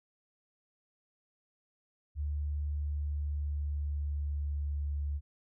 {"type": "tone with pitch glide", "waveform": "sine", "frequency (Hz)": [73.5, 72.28], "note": ["D2", "D2"], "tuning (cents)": [2, -27], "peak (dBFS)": -31, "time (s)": [2.15, 5.21], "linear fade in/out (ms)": 50, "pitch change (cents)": -29, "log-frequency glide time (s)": [2.68, 5.04], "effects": []}